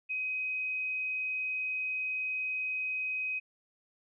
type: tone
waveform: sine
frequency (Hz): 2521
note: D#7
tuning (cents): +22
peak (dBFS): -31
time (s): 0.09-3.4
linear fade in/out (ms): 20
effects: none